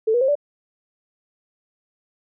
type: tone with pitch steps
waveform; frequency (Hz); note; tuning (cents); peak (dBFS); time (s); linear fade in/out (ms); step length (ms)
sine; 440.7 / 483.4 / 530.2 / 581.5; A4 / B4 / C5 / D5; +3 / -37 / +23 / -17; -15; 0.07-0.354; 10; 71
effects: none